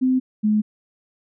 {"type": "tone pair in turn", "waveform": "sine", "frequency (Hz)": [257.7, 212.6], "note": ["C4", "G#3"], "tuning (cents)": [-26, 41], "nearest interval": "minor third", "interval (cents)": 333, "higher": "first", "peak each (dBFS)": [-15, -15], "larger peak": "neither", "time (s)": [[0.01, 0.2], [0.43, 0.62]], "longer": "neither", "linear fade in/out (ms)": 20, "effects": []}